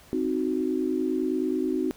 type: chord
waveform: sine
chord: C diminished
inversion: none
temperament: equal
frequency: 261.6 / 311.1 / 370 Hz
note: C4 / Eb4 / Gb4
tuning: 0 / 0 / 0 cents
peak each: -28 dBFS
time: 0.13-1.91 s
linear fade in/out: 0 ms
effects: pink hiss -53 dBFS RMS until 1.96 s